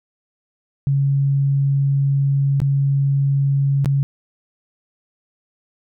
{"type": "tone with dropouts", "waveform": "sine", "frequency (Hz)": 138.8, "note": "C#3", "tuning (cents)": 3, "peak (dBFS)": -14, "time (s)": [0.87, 4.03], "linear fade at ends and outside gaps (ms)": 0, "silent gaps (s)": [[2.602, 2.617], [3.846, 3.858]], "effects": []}